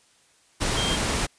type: tone in noise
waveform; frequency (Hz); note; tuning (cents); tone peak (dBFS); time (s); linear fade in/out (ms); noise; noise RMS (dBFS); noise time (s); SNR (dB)
sine; 3192; G7; +31; -27; 0.76-0.97; 20; pink; -25; 0.6-1.27; -5
effects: white hiss -60 dBFS RMS until 1.38 s + resampled to 22050 Hz